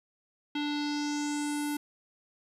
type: tone with low-pass filter sweep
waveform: square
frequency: 293.7 Hz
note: D4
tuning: in tune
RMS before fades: -32 dBFS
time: 0.55-1.77 s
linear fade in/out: 5 ms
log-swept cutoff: 3400 to 12000 Hz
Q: 3.5
effects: 11-bit